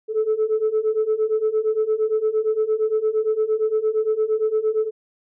sine beating tone pair, 430 / 438.7 Hz, A4 / A4, -40 / -5 cents, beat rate 8.7 Hz, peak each -21 / -19 dBFS, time 0.08-4.91 s, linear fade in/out 50 ms, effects tanh soft clip ceiling -13 dBFS

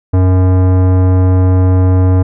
sine tone with tanh clipping, 92.5 Hz, F#2, in tune, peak -8 dBFS, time 0.13-2.23 s, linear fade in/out 10 ms, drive 18 dB, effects none

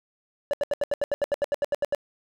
triangle tone bursts, 574 Hz, D5, 40 cents flat, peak -19 dBFS, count 15, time 0.51-1.948 s, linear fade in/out 0 ms, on 24 ms, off 77 ms, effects none

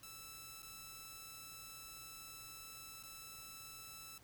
5% pulse tone with dropouts, 1318.5 Hz, E6, in tune, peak -39 dBFS, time 0.03-4.18 s, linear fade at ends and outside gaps 2 ms, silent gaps 0.621-0.629 / 3.027-3.035 s, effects added 119 Hz sine -70 dBFS peak until 4.23 s + pink hiss -65 dBFS RMS until 4.23 s

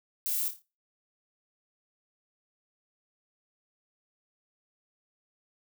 violet noise with echo, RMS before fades -31 dBFS, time 0.26-0.48 s, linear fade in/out 0 ms, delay 28 ms, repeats 5, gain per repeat -7 dB, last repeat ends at 0.62 s, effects noise-tail reverb RT60 0.3 s tail -20 dB re dry

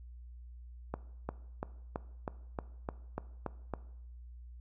accelerating click train, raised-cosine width 1 ms, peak -21 dBFS, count 10, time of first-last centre 0.94-3.737 s, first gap 350 ms, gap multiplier 0.97, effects noise-tail reverb RT60 0.8 s tail -18 dB re dry + added 60 Hz sine -47 dBFS peak until 4.6 s

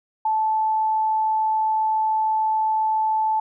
sine tone, 873 Hz, A5, 14 cents flat, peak -18 dBFS, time 0.25-3.4 s, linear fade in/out 5 ms, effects none

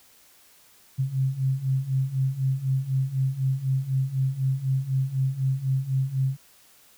sine beating tone pair, 130.81 / 134.81 Hz, C3 / C#3, 0 / -48 cents, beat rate 4 Hz, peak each -27 / -24 dBFS, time 0.98-6.37 s, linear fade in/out 20 ms, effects white hiss -56 dBFS RMS until 6.97 s

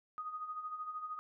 sine tone with tremolo, 1244.5 Hz, D#6, in tune, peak -37 dBFS, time 0.18-1.19 s, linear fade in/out 0 ms, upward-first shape sine, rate 13 Hz, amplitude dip 60%, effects none

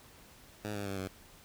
10% pulse tone with pitch steps, 105.4 / 101.57 / 97.89 / 94.34 Hz, G#2 / G#2 / G2 / F#2, +26 / -38 / -2 / +34 cents, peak -28 dBFS, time 0.64-1.08 s, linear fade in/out 10 ms, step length 110 ms, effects pink hiss -57 dBFS RMS until 1.44 s

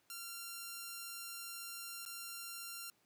5% pulse tone with dropouts, 1379 Hz, F6, 22 cents flat, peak -33 dBFS, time 0.1-2.9 s, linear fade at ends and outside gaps 1 ms, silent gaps 2.052-2.061 s, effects pink hiss -74 dBFS RMS until 3.05 s + high-pass 150 Hz 12 dB/octave

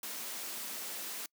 white high-pass noise, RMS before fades -41 dBFS, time 0.03-1.26 s, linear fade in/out 2 ms, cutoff 180 Hz, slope 96 dB/octave, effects noise-tail reverb RT60 0.1 s tail -26 dB re dry

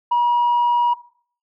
sine tone, 960 Hz, B5, 49 cents flat, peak -12 dBFS, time 0.11-0.94 s, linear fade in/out 10 ms, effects noise-tail reverb RT60 0.5 s tail -17 dB re dry + tanh soft clip ceiling -12 dBFS

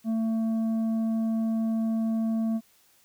sine tone with tanh clipping, 223.9 Hz, A3, 30 cents sharp, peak -25 dBFS, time 0.04-2.61 s, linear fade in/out 50 ms, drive 6 dB, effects white hiss -62 dBFS RMS until 3.04 s

